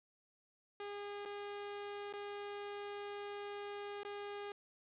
sawtooth tone with dropouts, 407.7 Hz, G#4, 32 cents flat, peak -39 dBFS, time 0.8-4.52 s, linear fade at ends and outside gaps 2 ms, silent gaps 1.252-1.257 / 2.127-2.136 / 4.033-4.049 s, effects resampled to 8000 Hz + 11-bit

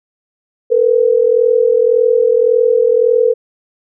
sine tone pair together, 452.1 / 493.9 Hz, A4 / B4, +47 / 0 cents, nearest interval major second, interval 153 cents, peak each -11 dBFS, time 0.7-3.34 s, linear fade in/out 20 ms, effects none

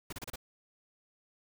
pink noise bursts, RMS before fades -41 dBFS, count 5, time 0.1-0.359 s, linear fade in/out 5 ms, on 27 ms, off 31 ms, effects none

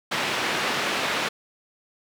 white band-pass noise, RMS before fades -26 dBFS, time 0.11-1.29 s, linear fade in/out 10 ms, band 180 to 2700 Hz, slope 12 dB/octave, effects none

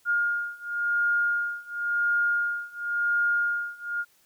sine beating tone pair, 1417 / 1417.94 Hz, F6 / F6, +25 / +26 cents, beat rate 0.94 Hz, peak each -27 / -26 dBFS, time 0.05-4.05 s, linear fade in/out 50 ms, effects white hiss -63 dBFS RMS until 4.25 s

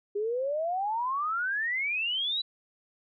sine exponential sweep, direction up, 400 to 4000 Hz, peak -27 dBFS, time 0.15-2.42 s, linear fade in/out 10 ms, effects none

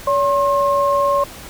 sine tone pair together, 567.5 / 1070 Hz, C#5 / C6, +41 / +38 cents, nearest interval major seventh, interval 1097 cents, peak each -16 dBFS, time 0.07-1.24 s, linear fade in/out 5 ms, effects pink hiss -36 dBFS RMS until 1.49 s

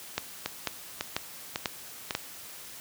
two click trains, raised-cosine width 0.2 ms, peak -10 / -12 dBFS, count 5 / 4, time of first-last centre 0.18-2.15 / 0.46-2.108 s, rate 2.03 / 1.82 Hz, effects white hiss -45 dBFS RMS until 2.8 s + high-pass 60 Hz 12 dB/octave

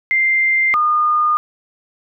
sine tone pair in turn, 2093 / 1219.5 Hz, C7 / D#6, 0 / -35 cents, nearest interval major sixth, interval 935 cents, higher first, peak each -12 dBFS, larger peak neither, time 0.11-0.74 / 0.74-1.37 s, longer neither, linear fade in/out 0 ms, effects none

